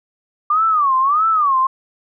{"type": "tone with vibrato", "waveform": "sine", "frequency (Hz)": 1174.7, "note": "D6", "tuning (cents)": 0, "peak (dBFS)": -12, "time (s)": [0.5, 1.67], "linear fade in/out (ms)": 5, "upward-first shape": "sine", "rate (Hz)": 1.6, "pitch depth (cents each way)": 210, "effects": []}